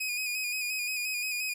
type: tone with vibrato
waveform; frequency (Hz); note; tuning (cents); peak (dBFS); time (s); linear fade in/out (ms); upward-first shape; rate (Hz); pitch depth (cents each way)
sawtooth; 2485; D#7; -3; -27; 0-1.54; 10; square; 5.7; 33
effects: none